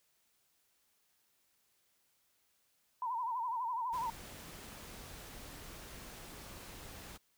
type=tone with vibrato; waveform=sine; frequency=959 Hz; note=A#5; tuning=49 cents sharp; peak=-34 dBFS; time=3.02-4.1 s; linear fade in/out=2 ms; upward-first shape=sine; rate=12 Hz; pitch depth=110 cents each way
type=noise; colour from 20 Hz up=pink; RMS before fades=-50 dBFS; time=3.92-7.18 s; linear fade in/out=20 ms
effects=white hiss -75 dBFS RMS until 7.37 s